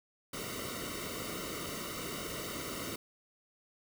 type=noise with comb filter; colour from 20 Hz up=pink; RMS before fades=-40 dBFS; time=0.33-2.96 s; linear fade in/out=5 ms; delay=1.2 ms; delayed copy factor=-0.9; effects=none